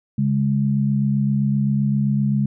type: tone pair together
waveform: sine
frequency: 138.59 / 206.3 Hz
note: C#3 / G#3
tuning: 0 / -11 cents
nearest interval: perfect fifth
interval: 689 cents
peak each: -19 dBFS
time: 0.18-2.46 s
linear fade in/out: 5 ms
effects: none